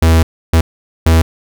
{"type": "tone bursts at uneven times", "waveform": "45% pulse", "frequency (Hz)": 81.5, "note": "E2", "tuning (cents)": -19, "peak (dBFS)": -6, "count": 3, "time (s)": [[0.02, 0.23], [0.53, 0.61], [1.06, 1.22]], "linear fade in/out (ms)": 5, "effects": []}